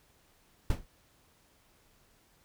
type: noise with exponential decay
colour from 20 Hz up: brown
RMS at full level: -21 dBFS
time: 0.7-0.86 s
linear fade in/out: 2 ms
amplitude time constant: 33 ms
effects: pink hiss -66 dBFS RMS until 2.44 s